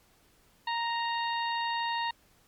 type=harmonic tone with a mistuned harmonic; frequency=932.3 Hz; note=A#5; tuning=in tune; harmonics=1 / 2 / 3 / 4 / 5; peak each=-30 / -36 / -39 / -40 / -43 dBFS; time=0.67-2.11 s; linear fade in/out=5 ms; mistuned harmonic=5; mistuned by=-120 cents; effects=pink hiss -64 dBFS RMS until 2.47 s + MP3 96 kbps